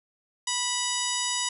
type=harmonic tone with a mistuned harmonic; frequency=983 Hz; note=B5; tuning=8 cents flat; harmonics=1 / 2 / 3 / 4 / 5 / 6 / 7 / 8 / 10; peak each=-34 / -36 / -33 / -35 / -35 / -36 / -34 / -34 / -37 dBFS; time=0.47-1.49 s; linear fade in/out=5 ms; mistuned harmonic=4; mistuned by=-70 cents; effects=none

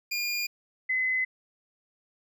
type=tone pair in turn; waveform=25% pulse / sine; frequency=2417 / 2032 Hz; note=D7 / B6; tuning=+49 / +49 cents; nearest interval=minor third; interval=300 cents; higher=first; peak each=-24 dBFS; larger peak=neither; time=0.11-0.47 / 0.89-1.25 s; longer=neither; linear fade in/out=10 ms; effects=none

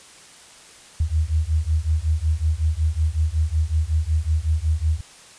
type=beating tone pair; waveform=sine; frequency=76 / 81.4 Hz; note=D#2 / E2; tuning=-40 / -21 cents; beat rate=5.4 Hz; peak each=-21 dBFS; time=1-5.01 s; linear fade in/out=5 ms; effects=white hiss -46 dBFS RMS until 5.38 s + resampled to 22050 Hz

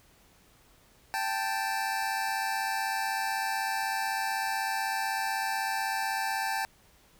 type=tone pair together; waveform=25% pulse; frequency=784 / 880 Hz; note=G5 / A5; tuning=0 / 0 cents; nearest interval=major second; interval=200 cents; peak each=-28 dBFS; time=1.14-6.65 s; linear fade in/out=0 ms; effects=pink hiss -61 dBFS RMS until 7.19 s

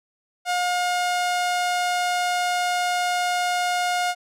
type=tone; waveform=sawtooth; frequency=715 Hz; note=F5; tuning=41 cents sharp; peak=-17 dBFS; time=0.45-4.15 s; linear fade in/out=50 ms; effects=low-pass 10000 Hz 12 dB/octave

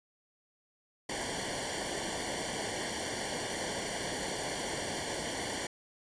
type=noise with comb filter; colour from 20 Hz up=pink; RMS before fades=-36 dBFS; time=1.09-5.67 s; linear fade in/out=5 ms; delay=0.78 ms; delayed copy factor=-0.9; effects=resampled to 22050 Hz

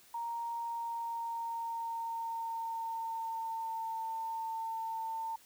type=tone with pitch glide; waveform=sine; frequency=932.3 to 899.5 Hz; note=A#5 to A5; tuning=0 to +38 cents; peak=-35 dBFS; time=0.14-5.36 s; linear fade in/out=5 ms; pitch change=-62 cents; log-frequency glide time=0.55-3.89 s; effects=white hiss -61 dBFS RMS until 5.45 s

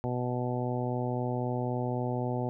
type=harmonic tone; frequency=123.8 Hz; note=B2; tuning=5 cents sharp; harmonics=1 / 2 / 3 / 4 / 5 / 6 / 7; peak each=-32 / -35 / -37 / -38 / -39 / -40 / -40 dBFS; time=0.04-2.49 s; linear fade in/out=0 ms; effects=none

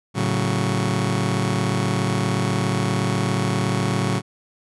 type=chord; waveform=sawtooth; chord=F# minor; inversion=first; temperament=just; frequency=111 / 138.75 / 185 Hz; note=A2 / C#3 / F#3; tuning=+16 / +2 / 0 cents; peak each=-20 dBFS; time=0.14-4.22 s; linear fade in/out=50 ms; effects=resampled to 24000 Hz

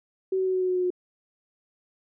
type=tone with pitch steps; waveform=sine; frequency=378.9 / 376.3 / 373.7 / 371.1 / 368.5 / 366 / 363.5 / 361 Hz; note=F#4 / F#4 / F#4 / F#4 / F#4 / F#4 / F#4 / F#4; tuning=+41 / +29 / +17 / +5 / -7 / -19 / -31 / -43 cents; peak=-22 dBFS; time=0.32-0.904 s; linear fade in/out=5 ms; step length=73 ms; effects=none

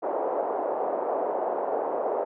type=band-pass noise; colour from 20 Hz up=pink; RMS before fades=-28 dBFS; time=0.02-2.25 s; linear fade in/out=20 ms; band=450 to 810 Hz; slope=24 dB/octave; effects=none

